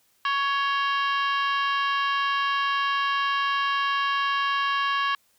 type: harmonic tone with a mistuned harmonic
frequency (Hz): 557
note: C#5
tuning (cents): +8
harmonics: 2 / 3 / 4 / 5 / 6 / 7 / 8 / 9 / 10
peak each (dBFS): -24 / -28 / -38 / -33 / -34 / -39 / -46 / -46 / -50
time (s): 0.25-5.15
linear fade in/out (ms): 2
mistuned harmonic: 6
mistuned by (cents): -89
effects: white hiss -65 dBFS RMS until 5.38 s